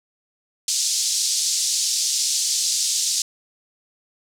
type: band-pass noise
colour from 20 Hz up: pink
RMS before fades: -22 dBFS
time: 0.68-3.22 s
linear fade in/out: 2 ms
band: 4600 to 8200 Hz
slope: 24 dB/octave
effects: none

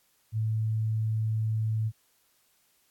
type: tone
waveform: sine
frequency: 110 Hz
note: A2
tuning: in tune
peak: -25 dBFS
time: 0.32-1.92 s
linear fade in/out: 50 ms
effects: white hiss -68 dBFS RMS until 2.9 s + AAC 64 kbps

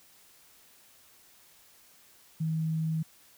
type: tone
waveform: sine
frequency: 159.7 Hz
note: D#3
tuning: 45 cents sharp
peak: -27 dBFS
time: 2.4-3.03 s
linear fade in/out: 10 ms
effects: white hiss -59 dBFS RMS until 3.37 s

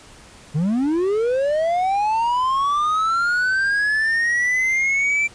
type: linear sweep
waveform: triangle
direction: up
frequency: 138.59 to 2349 Hz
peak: -15 dBFS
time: 0.54-5.28 s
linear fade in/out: 20 ms
effects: pink hiss -45 dBFS RMS until 5.34 s + resampled to 22050 Hz

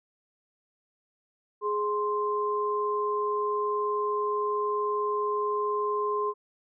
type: tone pair together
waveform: sine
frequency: 417.7 / 1046.5 Hz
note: G#4 / C6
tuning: +10 / 0 cents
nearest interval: octave + major third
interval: 1590 cents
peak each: -28 dBFS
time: 1.61-6.34 s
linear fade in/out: 50 ms
effects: none

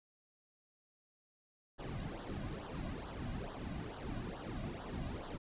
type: noise with flanger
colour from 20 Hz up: brown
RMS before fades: -43 dBFS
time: 1.78-5.38 s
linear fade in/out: 20 ms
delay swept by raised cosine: 0.41 to 2.31 ms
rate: 2.3 Hz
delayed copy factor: -0.8
effects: resampled to 8000 Hz

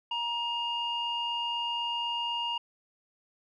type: tone with low-pass filter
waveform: square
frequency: 944 Hz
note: A#5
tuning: 22 cents sharp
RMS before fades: -32 dBFS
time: 0.11-2.58 s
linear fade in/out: 5 ms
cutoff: 2600 Hz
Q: 6.4
effects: none

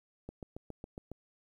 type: click train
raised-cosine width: 2 ms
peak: -29 dBFS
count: 7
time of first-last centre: 0.29-1.116 s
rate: 7.26 Hz
effects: 11-bit

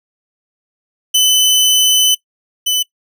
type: tone pair in turn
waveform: sawtooth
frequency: 3019 / 3003 Hz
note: F#7 / F#7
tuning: +34 / +25 cents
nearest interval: unison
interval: 9 cents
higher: first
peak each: -5 / -9 dBFS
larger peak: first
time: 1.14-2.15 / 2.66-2.83 s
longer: first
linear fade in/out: 10 ms
effects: noise-tail reverb RT60 0.1 s tail -21 dB re dry

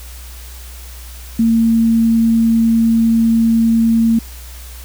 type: tone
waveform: sine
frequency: 227.5 Hz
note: A#3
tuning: 42 cents flat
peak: -9 dBFS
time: 1.39-4.19 s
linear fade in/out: 5 ms
effects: added 61 Hz sine -31 dBFS peak until 4.84 s + white hiss -38 dBFS RMS until 4.84 s

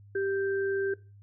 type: tone pair together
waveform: sine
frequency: 392 / 1568 Hz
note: G4 / G6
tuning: 0 / 0 cents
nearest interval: 2 octaves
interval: 2400 cents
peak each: -27 / -35 dBFS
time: 0.15-0.94 s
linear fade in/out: 5 ms
effects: noise-tail reverb RT60 0.3 s tail -19 dB re dry + added 101 Hz sine -50 dBFS peak until 1.22 s

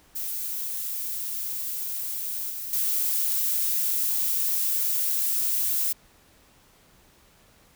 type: noise with level steps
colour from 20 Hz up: violet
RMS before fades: -31 / -34 / -25 dBFS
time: 0.15-5.93 s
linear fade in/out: 10 ms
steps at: 2.5 / 2.73 s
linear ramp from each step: 2 ms
effects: pink hiss -58 dBFS RMS until 7.75 s

